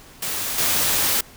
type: noise with level steps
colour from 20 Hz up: white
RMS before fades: -26 / -20 dBFS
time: 0.22-1.21 s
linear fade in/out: 5 ms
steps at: 0.58 s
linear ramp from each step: 2 ms
effects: pink hiss -46 dBFS RMS until 1.36 s